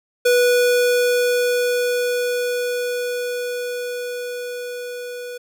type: tone with level ramp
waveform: square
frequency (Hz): 490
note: B4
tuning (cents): -14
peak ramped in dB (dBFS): -13 to -30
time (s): 0.25-5.38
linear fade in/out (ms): 10
effects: none